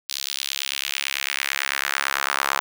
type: tone with high-pass filter sweep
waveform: sawtooth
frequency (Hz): 69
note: C#2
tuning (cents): -7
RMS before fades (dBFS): -26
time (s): 0.09-2.6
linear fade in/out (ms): 0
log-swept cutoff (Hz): 4200 to 1100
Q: 1.8
effects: none